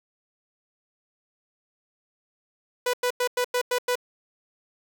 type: tone bursts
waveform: sawtooth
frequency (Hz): 493.9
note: B4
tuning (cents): 0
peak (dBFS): -18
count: 7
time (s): 2.86-3.955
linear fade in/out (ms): 5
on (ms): 75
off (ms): 95
effects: 9-bit